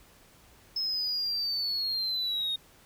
sine linear sweep, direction down, 5200 to 3700 Hz, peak -26 dBFS, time 0.76-2.56 s, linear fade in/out 5 ms, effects tanh soft clip ceiling -26 dBFS + pink hiss -58 dBFS RMS until 2.85 s

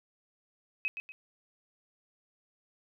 sine tone with echo, 2547 Hz, D#7, 40 cents sharp, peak -28 dBFS, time 0.85-0.88 s, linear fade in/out 0 ms, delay 120 ms, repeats 2, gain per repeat -8 dB, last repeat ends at 1.12 s, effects none

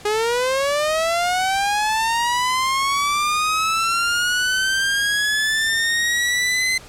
sawtooth linear sweep, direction up, 411.9 to 2061 Hz, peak -14 dBFS, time 0.05-6.78 s, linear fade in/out 5 ms, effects pink hiss -42 dBFS RMS until 6.88 s + low-pass 10000 Hz 12 dB/octave

